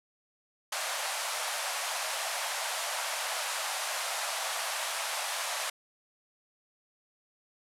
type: band-pass noise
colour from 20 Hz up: pink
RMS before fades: -34 dBFS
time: 0.72-5.7 s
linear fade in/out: 5 ms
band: 590 to 12000 Hz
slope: 48 dB/octave
effects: none